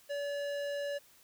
sine tone with tanh clipping, 572 Hz, D5, 46 cents flat, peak -36 dBFS, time 0.09-0.99 s, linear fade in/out 20 ms, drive 18 dB, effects white hiss -62 dBFS RMS until 1.23 s

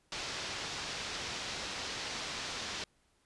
white low-pass noise, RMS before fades -40 dBFS, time 0.12-2.84 s, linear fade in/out 2 ms, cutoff 5600 Hz, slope 24 dB/octave, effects pink hiss -72 dBFS RMS until 3.25 s + resampled to 24000 Hz

